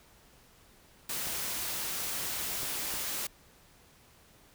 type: noise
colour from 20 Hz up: white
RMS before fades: -35 dBFS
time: 1.09-3.27 s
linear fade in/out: 5 ms
type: clicks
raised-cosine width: 2 ms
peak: -30 dBFS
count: 3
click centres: 1.271 / 2.632 / 2.939 s
effects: pink hiss -60 dBFS RMS until 4.54 s